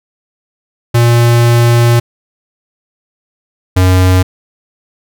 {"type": "tone pair in turn", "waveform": "square", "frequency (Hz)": [118.5, 92.24], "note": ["A#2", "F#2"], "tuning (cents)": [29, -5], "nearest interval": "major third", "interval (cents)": 434, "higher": "first", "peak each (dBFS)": -6, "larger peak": "neither", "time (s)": [[0.94, 2], [3.76, 4.23]], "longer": "first", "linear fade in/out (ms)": 10, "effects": []}